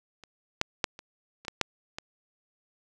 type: clicks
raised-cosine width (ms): 0.2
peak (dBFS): -30 / -7 / -7 / -26 / -29 / -14 / -6 / -18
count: 8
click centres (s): 0.237 / 0.614 / 0.842 / 0.991 / 1.45 / 1.482 / 1.613 / 1.985
effects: none